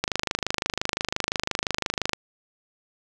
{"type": "click train", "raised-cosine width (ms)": 0.2, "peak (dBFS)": -6, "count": 55, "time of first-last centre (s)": [0.04, 2.133], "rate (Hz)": 25.8, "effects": []}